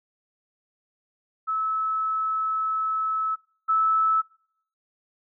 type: tone pair in turn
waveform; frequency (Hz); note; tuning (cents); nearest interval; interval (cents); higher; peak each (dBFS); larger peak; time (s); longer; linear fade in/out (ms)
sine; 1300 / 1306.9; E6 / E6; -24 / -15; unison; 9; second; -23 / -18; second; 1.47-3.36 / 3.68-4.22; first; 20
effects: noise-tail reverb RT60 0.7 s tail -26 dB re dry